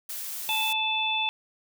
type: noise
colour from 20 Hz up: blue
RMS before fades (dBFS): -35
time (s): 0.09-0.73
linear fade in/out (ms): 5
type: harmonic tone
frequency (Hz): 874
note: A5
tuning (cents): -12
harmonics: 1 / 3 / 4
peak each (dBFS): -30 / -28 / -28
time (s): 0.49-1.29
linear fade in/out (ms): 0
effects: none